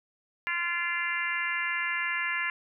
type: harmonic tone with a mistuned harmonic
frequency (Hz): 345.7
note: F4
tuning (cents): -18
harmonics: 3 / 4 / 5 / 6 / 7 / 8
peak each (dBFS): -37 / -38 / -32 / -32 / -37 / -37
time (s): 0.47-2.5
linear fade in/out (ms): 0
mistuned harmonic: 7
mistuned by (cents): -32
effects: none